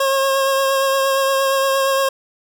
25% pulse tone with vibrato, 541 Hz, C#5, 42 cents flat, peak -11 dBFS, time 0-2.09 s, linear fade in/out 5 ms, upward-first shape triangle, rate 8.6 Hz, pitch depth 22 cents each way, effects none

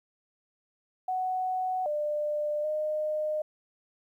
sine tone with pitch steps, 743 / 597 / 612 Hz, F#5 / D5 / D#5, +7 / +28 / -29 cents, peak -27 dBFS, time 1.08-3.42 s, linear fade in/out 5 ms, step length 780 ms, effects 11-bit

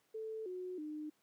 sine tone with pitch steps, 440 / 365.7 / 304 Hz, A4 / F#4 / D#4, 0 / -20 / -40 cents, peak -40 dBFS, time 0.14-1.1 s, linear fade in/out 10 ms, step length 320 ms, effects pink hiss -75 dBFS RMS until 1.22 s + high-pass 200 Hz 12 dB/octave

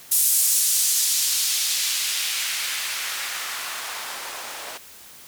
blue noise with band-pass filter sweep, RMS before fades -24 dBFS, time 0.11-4.78 s, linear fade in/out 10 ms, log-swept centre 10000 to 620 Hz, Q 0.96, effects white hiss -45 dBFS RMS until 5.27 s

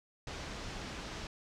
pink low-pass noise, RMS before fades -43 dBFS, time 0.27-1.27 s, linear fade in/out 2 ms, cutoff 6400 Hz, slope 24 dB/octave, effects none

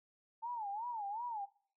sine tone with vibrato, 880 Hz, A5, in tune, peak -38 dBFS, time 0.42-1.46 s, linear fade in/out 20 ms, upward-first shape sine, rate 2.7 Hz, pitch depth 180 cents each way, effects noise-tail reverb RT60 0.5 s tail -21 dB re dry

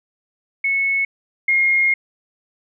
sine tone pair in turn, 2200 / 2140 Hz, C#7 / C7, -14 / +38 cents, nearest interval unison, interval 48 cents, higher first, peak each -16 / -13 dBFS, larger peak second, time 0.64-1.05 / 1.48-1.94 s, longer second, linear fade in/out 5 ms, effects none

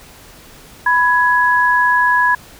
sine tone pair together, 991 / 1672.6 Hz, B5 / G#6, +6 / +12 cents, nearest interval major sixth, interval 906 cents, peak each -13 dBFS, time 0.86-2.35 s, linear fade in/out 5 ms, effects pink hiss -41 dBFS RMS until 2.59 s

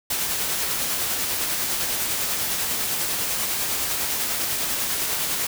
white noise with tremolo, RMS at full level -24 dBFS, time 0.1-5.47 s, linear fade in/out 5 ms, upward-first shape sine, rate 10 Hz, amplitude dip 25%, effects none

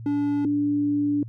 triangle / sine tone pair in turn, 288.3 / 290.6 Hz, D4 / D4, -32 / -18 cents, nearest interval unison, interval 14 cents, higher second, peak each -19 / -20 dBFS, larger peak first, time 0.06-0.45 / 0.45-1.23 s, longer second, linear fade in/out 2 ms, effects added 114 Hz sine -35 dBFS peak until 1.28 s

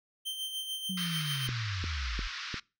45% pulse tone with tremolo, 3125 Hz, G7, 6 cents flat, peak -32 dBFS, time 0.25-1.48 s, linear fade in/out 20 ms, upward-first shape sine, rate 6.8 Hz, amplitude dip 50%
sine linear sweep, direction down, 190.2 to 38.89 Hz, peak -33 dBFS, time 0.89-2.28 s, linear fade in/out 10 ms
pink band-pass noise, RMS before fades -40 dBFS, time 0.97-2.6 s, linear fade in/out 5 ms, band 1200 to 5500 Hz, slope 48 dB/octave
click train, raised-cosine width 3 ms, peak -25 dBFS, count 4, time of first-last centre 1.49-2.543 s, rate 2.85 Hz
effects noise-tail reverb RT60 0.3 s tail -24 dB re dry

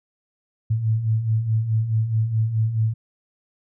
sine beating tone pair, 107.5 / 112.2 Hz, A2 / A2, -40 / +34 cents, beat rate 4.7 Hz, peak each -26 / -19 dBFS, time 0.7-2.94 s, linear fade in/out 10 ms, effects none

